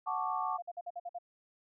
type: chord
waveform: sine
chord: D major seventh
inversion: first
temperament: equal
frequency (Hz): 740 / 880 / 1108.7 / 1174.7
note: F#5 / A5 / C#6 / D6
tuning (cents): 0 / 0 / 0 / 0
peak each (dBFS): -37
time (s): 0.06-0.58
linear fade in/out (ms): 20
type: tone bursts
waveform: sine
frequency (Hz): 700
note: F5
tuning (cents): +4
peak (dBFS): -37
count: 7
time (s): 0.58-1.187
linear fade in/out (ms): 10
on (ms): 43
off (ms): 51
effects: none